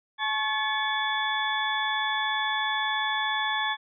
sine tone cluster, 860 / 1098 / 1723 / 2232 / 3443 Hz, A5 / C#6 / A6 / C#7 / A7, -40 / -17 / -37 / +11 / -38 cents, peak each -30 / -33 / -29 / -37 / -31 dBFS, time 0.18-3.77 s, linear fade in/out 50 ms, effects none

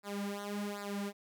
sawtooth tone with flanger, 203.3 Hz, G#3, 37 cents flat, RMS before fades -39 dBFS, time 0.03-1.13 s, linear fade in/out 50 ms, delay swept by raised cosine 0.32 to 4.52 ms, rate 1.3 Hz, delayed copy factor -0.95, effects none

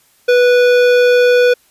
sine tone with hard clipping, 491.5 Hz, B4, 8 cents flat, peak -9 dBFS, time 0.28-1.54 s, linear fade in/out 10 ms, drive 15 dB, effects white hiss -53 dBFS RMS until 1.7 s + resampled to 32000 Hz

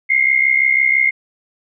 sine tone pair together, 2091 / 2157 Hz, C7 / C#7, -2 / -48 cents, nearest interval minor second, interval 54 cents, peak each -14 dBFS, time 0.09-1.11 s, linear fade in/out 20 ms, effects none

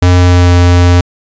square tone with pitch glide, 89.5 to 88.22 Hz, F2 to F2, +43 to +18 cents, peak -4 dBFS, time 0.02-1.01 s, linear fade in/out 5 ms, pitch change -25 cents, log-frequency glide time 0.2-0.52 s, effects resampled to 16000 Hz

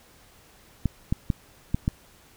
clicks, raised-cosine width 5 ms, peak -10 dBFS, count 5, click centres 0.857 / 1.125 / 1.302 / 1.745 / 1.879 s, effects pink hiss -55 dBFS RMS until 2.36 s

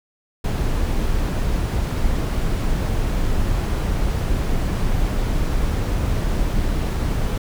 brown noise, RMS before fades -20 dBFS, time 0.44-7.38 s, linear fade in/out 5 ms, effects none

